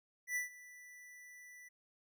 square tone with ADSR envelope, 1975.5 Hz, B6, in tune, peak -34 dBFS, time 0.27-1.69 s, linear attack 89 ms, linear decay 130 ms, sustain -20 dB, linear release 13 ms, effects none

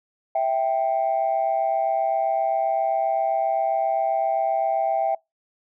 sine tone pair together, 656.4 / 784 Hz, E5 / G5, -8 / 0 cents, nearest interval minor third, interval 308 cents, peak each -21 dBFS, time 0.35-5.15 s, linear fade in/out 5 ms, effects noise-tail reverb RT60 0.2 s tail -25 dB re dry + tanh soft clip ceiling -14 dBFS

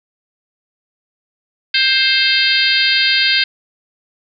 harmonic tone, 527 Hz, C5, 12 cents sharp, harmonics 3 / 4 / 5 / 6 / 7 / 8 / 9, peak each -19 / -19 / -19 / -19 / -19 / -19 / -19 dBFS, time 1.74-3.44 s, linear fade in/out 5 ms, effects none

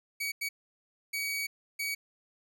sawtooth tone bursts at uneven times, 2261 Hz, C#7, 34 cents sharp, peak -28 dBFS, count 4, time 0.2-0.32 / 0.41-0.49 / 1.13-1.47 / 1.79-1.95 s, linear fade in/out 10 ms, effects none

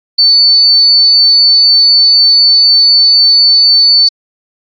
sine tone, 4502 Hz, C#8, 26 cents sharp, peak -3 dBFS, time 0.18-4.09 s, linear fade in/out 10 ms, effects AAC 64 kbps

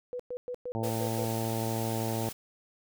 sine tone bursts, 493.9 Hz, B4, in tune, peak -33 dBFS, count 7, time 0.13-1.245 s, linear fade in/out 0 ms, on 65 ms, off 110 ms
harmonic tone, 112.6 Hz, A2, 40 cents sharp, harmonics 1 / 2 / 3 / 4 / 5 / 6 / 7 / 8, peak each -33 / -36 / -38 / -39 / -40 / -41 / -41 / -42 dBFS, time 0.75-2.29 s, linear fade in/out 0 ms
white noise, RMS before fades -41 dBFS, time 0.83-2.33 s, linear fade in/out 10 ms
effects none

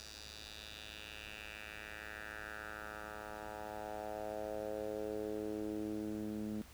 10% pulse tone with band-pass filter sweep, 106.5 Hz, G#2, 44 cents sharp, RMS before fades -44 dBFS, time 0-6.62 s, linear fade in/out 0 ms, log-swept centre 5100 to 220 Hz, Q 2.5, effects added 69 Hz sine -59 dBFS peak until 6.73 s + pink hiss -59 dBFS RMS until 6.73 s

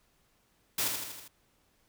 white noise with echo, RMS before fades -30 dBFS, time 0.78-0.88 s, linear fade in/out 5 ms, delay 80 ms, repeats 5, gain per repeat -4 dB, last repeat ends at 1.28 s, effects pink hiss -70 dBFS RMS until 1.88 s

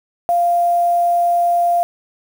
sine tone with quantisation, 695 Hz, F5, 9 cents flat, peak -12 dBFS, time 0.29-1.83 s, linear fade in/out 0 ms, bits 6, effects none

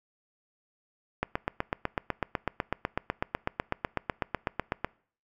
click train, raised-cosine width 0.5 ms, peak -12 dBFS, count 30, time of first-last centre 1.23-4.846 s, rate 8.02 Hz, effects noise-tail reverb RT60 0.5 s tail -24 dB re dry

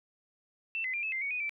sine tone with pitch steps, 2676 / 2036 / 2385 / 2601 / 2089 / 2235 / 2482 / 2329 Hz, E7 / C7 / D7 / E7 / C7 / C#7 / D#7 / D7, +25 / -48 / +26 / -24 / -3 / +14 / -5 / -15 cents, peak -31 dBFS, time 0.75-1.494 s, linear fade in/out 0 ms, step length 93 ms, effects none

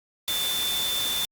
sine tone in noise, 3537 Hz, A7, 8 cents sharp, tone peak -26 dBFS, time 0.28-1.25 s, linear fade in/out 0 ms, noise white, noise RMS -30 dBFS, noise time 0.28-1.25 s, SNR +1 dB, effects Opus 48 kbps

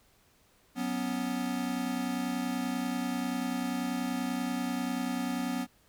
square chord, F# suspended fourth, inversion none, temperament equal, 185 / 246.9 / 277.2 Hz, F#3 / B3 / C#4, 0 / 0 / 0 cents, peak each -39 / -33 / -37 dBFS, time 0.75-5.67 s, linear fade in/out 50 ms, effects pink hiss -65 dBFS RMS until 5.88 s

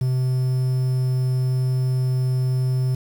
triangle tone with quantisation, 128.5 Hz, C3, 31 cents flat, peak -16 dBFS, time 0.01-2.95 s, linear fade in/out 5 ms, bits 7, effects none

